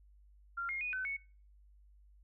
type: tone with pitch steps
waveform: sine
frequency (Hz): 1385 / 2136 / 2474 / 1518 / 2213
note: F6 / C7 / D#7 / F#6 / C#7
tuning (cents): -15 / +35 / -10 / +44 / -3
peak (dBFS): -35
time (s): 0.57-1.17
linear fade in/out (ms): 10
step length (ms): 120
effects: noise-tail reverb RT60 0.4 s tail -23 dB re dry + added 50 Hz sine -59 dBFS peak until 2.23 s